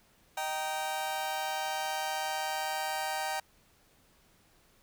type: chord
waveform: sawtooth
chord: Eb major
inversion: none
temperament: just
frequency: 622.3 / 777.8 / 933.4 Hz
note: Eb5 / G5 / Bb5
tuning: 0 / -14 / +2 cents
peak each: -36 / -30 / -34 dBFS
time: 0.37-3.4 s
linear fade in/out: 5 ms
effects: pink hiss -65 dBFS RMS until 4.82 s